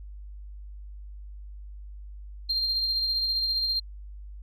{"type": "tone with tremolo", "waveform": "sine", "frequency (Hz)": 4186, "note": "C8", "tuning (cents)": 0, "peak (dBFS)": -21, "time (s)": [2.49, 3.8], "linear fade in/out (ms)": 10, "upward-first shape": "triangle", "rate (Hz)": 15, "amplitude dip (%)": 45, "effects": ["tanh soft clip ceiling -20 dBFS", "added 50 Hz sine -39 dBFS peak until 4.42 s"]}